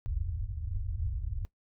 white low-pass noise, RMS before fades -34 dBFS, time 0.06-1.45 s, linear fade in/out 0 ms, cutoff 100 Hz, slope 48 dB/octave, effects noise-tail reverb RT60 0.1 s tail -17 dB re dry

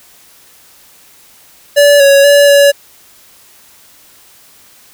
square tone with pitch steps, 576 / 557 / 572 / 567 Hz, D5 / C#5 / D5 / C#5, -34 / +8 / -46 / +39 cents, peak -4 dBFS, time 1.76-2.72 s, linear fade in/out 20 ms, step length 240 ms, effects white hiss -43 dBFS RMS until 4.93 s

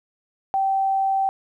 sine tone, 776 Hz, G5, 18 cents flat, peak -18 dBFS, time 0.54-1.29 s, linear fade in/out 0 ms, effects 10-bit

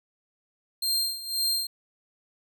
sawtooth tone with tremolo, 4186 Hz, C8, in tune, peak -20 dBFS, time 0.82-1.67 s, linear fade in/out 5 ms, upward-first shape sine, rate 1.9 Hz, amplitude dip 80%, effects none

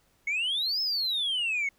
sine exponential two-way sweep, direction up then down, 2166 to 5274 to 2166 Hz, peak -24 dBFS, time 0.27-1.69 s, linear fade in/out 5 ms, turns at 0.81 s, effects tanh soft clip ceiling -24 dBFS + pink hiss -67 dBFS RMS until 1.78 s

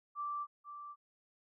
sine tone with echo, 1170 Hz, D6, 7 cents flat, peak -36 dBFS, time 0.15-0.47 s, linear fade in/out 50 ms, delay 490 ms, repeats 1, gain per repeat -9 dB, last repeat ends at 0.96 s, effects none

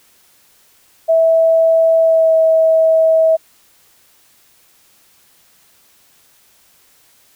sine tone with pitch glide, 653 to 645.1 Hz, E5 to E5, -17 to -38 cents, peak -8 dBFS, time 1.08-3.37 s, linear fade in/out 20 ms, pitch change -21 cents, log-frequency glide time 2-2.35 s, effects white hiss -52 dBFS RMS until 7.35 s

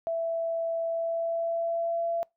sine tone with pitch glide, 663 to 675 Hz, E5 to E5, +10 to +41 cents, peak -26 dBFS, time 0.07-2.23 s, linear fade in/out 0 ms, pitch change +31 cents, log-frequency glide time 0.86-2.05 s, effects noise-tail reverb RT60 0.2 s tail -25 dB re dry

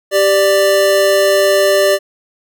square tone pair together, 392 / 590.1 Hz, G4 / D5, 0 / +8 cents, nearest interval perfect fifth, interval 708 cents, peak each -15 / -11 dBFS, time 0.11-1.99 s, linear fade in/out 50 ms, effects none

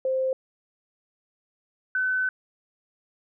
sine tone pair in turn, 523.3 / 1513.8 Hz, C5 / F#6, 0 / +39 cents, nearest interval octave + tritone, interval 1839 cents, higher second, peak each -22 dBFS, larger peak neither, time 0.05-0.33 / 1.95-2.29 s, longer second, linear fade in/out 2 ms, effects none

